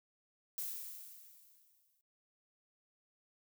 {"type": "noise with exponential decay", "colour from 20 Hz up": "violet", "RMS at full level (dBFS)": -39, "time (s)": [0.58, 2.01], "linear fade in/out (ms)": 1, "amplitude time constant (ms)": 310, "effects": ["noise-tail reverb RT60 0.1 s tail -17 dB re dry"]}